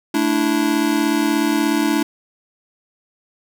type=chord; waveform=square; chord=A suspended fourth; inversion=none; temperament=just; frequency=220 / 293.3 / 330 Hz; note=A3 / D4 / E4; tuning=0 / -2 / +2 cents; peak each=-24 / -19 / -21 dBFS; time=0.14-2.03 s; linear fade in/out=5 ms; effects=none